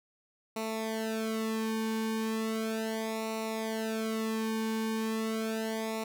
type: tone with flanger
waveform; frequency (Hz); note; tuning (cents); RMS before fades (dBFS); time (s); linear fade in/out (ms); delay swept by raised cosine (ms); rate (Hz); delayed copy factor
sawtooth; 221.5; A3; +12; -33; 0.56-6.04; 5; 0.61 to 1.55; 0.36; -1
effects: none